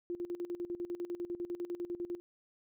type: tone with tremolo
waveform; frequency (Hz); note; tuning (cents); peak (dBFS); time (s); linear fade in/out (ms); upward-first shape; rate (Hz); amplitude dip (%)
sine; 349.2; F4; 0; -34; 0.1-2.2; 0; square; 10; 80
effects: none